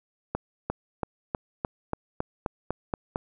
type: accelerating click train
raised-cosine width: 1 ms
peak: -13 dBFS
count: 11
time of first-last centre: 0.35-3.159 s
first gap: 350 ms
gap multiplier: 0.95
effects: none